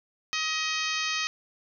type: harmonic tone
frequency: 631 Hz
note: D#5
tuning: 24 cents sharp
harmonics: 2 / 3 / 4 / 5 / 6 / 7 / 8 / 9 / 10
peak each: -35 / -34 / -32 / -35 / -37 / -37 / -37 / -42 / -39 dBFS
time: 0.33-1.27 s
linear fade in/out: 0 ms
effects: none